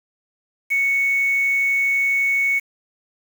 sine tone with quantisation, 2217 Hz, C#7, in tune, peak -16 dBFS, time 0.7-2.6 s, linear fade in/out 20 ms, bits 6, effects none

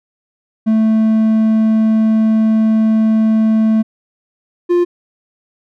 triangle tone pair in turn, 220 / 350.8 Hz, A3 / F4, 0 / +8 cents, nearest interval minor sixth, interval 808 cents, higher second, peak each -7 dBFS, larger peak neither, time 0.66-3.83 / 4.69-4.85 s, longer first, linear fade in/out 20 ms, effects none

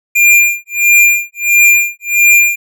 square tone with tremolo, 2399 Hz, D7, 36 cents sharp, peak -4 dBFS, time 0.15-2.56 s, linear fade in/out 10 ms, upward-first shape sine, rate 1.5 Hz, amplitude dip 100%, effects none

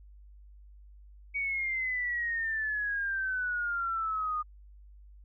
sine exponential sweep, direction down, 2259 to 1220 Hz, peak -29 dBFS, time 1.34-4.43 s, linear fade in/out 20 ms, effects added 50 Hz sine -50 dBFS peak until 5.24 s

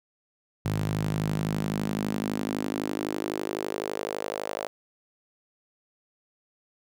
sawtooth tone with high-pass filter sweep, 51.91 Hz, G#1, in tune, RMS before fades -30 dBFS, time 0.65-4.67 s, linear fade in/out 0 ms, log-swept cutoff 120 to 570 Hz, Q 2.9, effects none

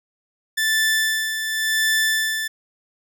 sawtooth tone with tremolo, 1760 Hz, A6, in tune, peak -13 dBFS, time 0.57-2.48 s, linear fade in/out 10 ms, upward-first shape sine, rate 0.91 Hz, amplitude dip 55%, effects none

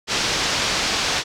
white low-pass noise, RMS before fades -22 dBFS, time 0.07-1.24 s, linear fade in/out 50 ms, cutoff 5800 Hz, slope 24 dB/octave, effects none

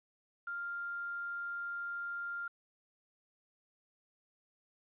sine tone with quantisation, 1396.9 Hz, F6, in tune, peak -37 dBFS, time 0.47-2.48 s, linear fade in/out 5 ms, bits 10, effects resampled to 8000 Hz

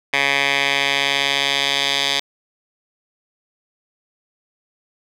10% pulse tone with band-pass filter sweep, 139.6 Hz, C#3, 13 cents sharp, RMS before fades -19 dBFS, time 0.13-2.2 s, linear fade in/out 5 ms, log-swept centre 2400 to 3700 Hz, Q 2.1, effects none

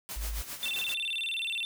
white noise with tremolo, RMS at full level -38 dBFS, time 0.09-0.94 s, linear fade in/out 0 ms, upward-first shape sine, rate 7.5 Hz, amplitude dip 65%
sine tone, 53 Hz, G#1, 36 cents sharp, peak -32 dBFS, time 0.16-0.42 s, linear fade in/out 10 ms
triangle tone with vibrato, 3100 Hz, G7, 20 cents flat, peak -29 dBFS, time 0.63-1.65 s, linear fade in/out 0 ms, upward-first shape square, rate 19 Hz, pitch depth 240 cents each way
effects none

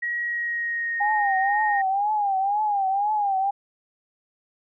sine tone with pitch glide, 1904 to 1857.3 Hz, A#6 to A#6, +36 to -7 cents, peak -24 dBFS, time 0.02-1.82 s, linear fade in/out 10 ms, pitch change -43 cents, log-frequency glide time 0.22-1 s
sine tone with vibrato, 808 Hz, G#5, 48 cents flat, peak -20 dBFS, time 1-3.51 s, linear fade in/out 10 ms, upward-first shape triangle, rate 2 Hz, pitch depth 120 cents each way
effects none

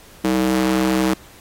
square tone with high-pass filter, 63.9 Hz, C2, 40 cents flat, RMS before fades -18 dBFS, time 0.24-1.14 s, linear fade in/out 5 ms, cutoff 260 Hz, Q 3, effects pink hiss -46 dBFS RMS until 1.4 s + AAC 48 kbps

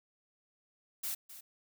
blue noise with echo, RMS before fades -37 dBFS, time 1.03-1.15 s, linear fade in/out 10 ms, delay 260 ms, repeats 1, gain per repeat -13 dB, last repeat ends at 1.41 s, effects none

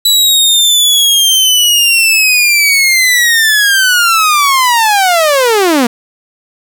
sawtooth linear sweep, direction down, 3951 to 226.6 Hz, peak -3 dBFS, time 0.05-5.87 s, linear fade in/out 5 ms, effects none

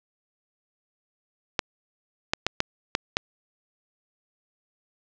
clicks, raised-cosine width 0.2 ms, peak -4 dBFS, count 6, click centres 1.592 / 2.335 / 2.466 / 2.604 / 2.951 / 3.169 s, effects low-pass 6000 Hz 12 dB/octave + 7-bit

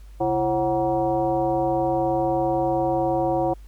sine tone with frequency modulation, 540 Hz, C#5, 45 cents flat, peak -19 dBFS, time 0.2-3.54 s, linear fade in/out 10 ms, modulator 203 Hz, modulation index 1.5, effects added 50 Hz sine -40 dBFS peak until 3.67 s + pink hiss -59 dBFS RMS until 3.67 s

